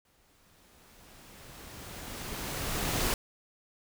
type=noise with exponential growth; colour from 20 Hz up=pink; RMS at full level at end=-28 dBFS; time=0.05-3.14 s; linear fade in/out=2 ms; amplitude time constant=670 ms; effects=none